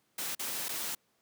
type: noise with dropouts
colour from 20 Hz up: white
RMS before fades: -36 dBFS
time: 0.18-0.95 s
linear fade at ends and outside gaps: 5 ms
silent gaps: 0.351-0.393 / 0.685-0.69 s
effects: pink hiss -73 dBFS RMS until 1.21 s + high-pass 150 Hz 12 dB/octave